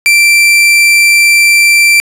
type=tone; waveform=40% pulse; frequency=2349 Hz; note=D7; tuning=in tune; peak=-3 dBFS; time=0.06-2 s; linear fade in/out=0 ms; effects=resampled to 32000 Hz + 7-bit